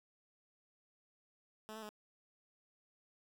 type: tone with pitch steps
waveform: 10% pulse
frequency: 216.4 / 220.5 / 211.4 Hz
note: A3 / A3 / G#3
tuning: -29 / +4 / +31 cents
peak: -38 dBFS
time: 1.69-1.891 s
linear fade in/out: 0 ms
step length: 67 ms
effects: 12-bit